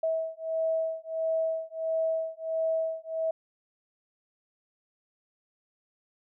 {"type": "beating tone pair", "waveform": "sine", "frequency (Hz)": [646, 647.5], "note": ["E5", "E5"], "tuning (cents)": [-35, -31], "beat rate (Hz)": 1.5, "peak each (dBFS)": -30, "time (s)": [0.03, 3.31], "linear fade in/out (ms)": 5, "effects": []}